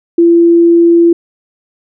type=tone; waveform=sine; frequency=339.3 Hz; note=F4; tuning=50 cents flat; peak=-3 dBFS; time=0.18-1.13 s; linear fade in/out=5 ms; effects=none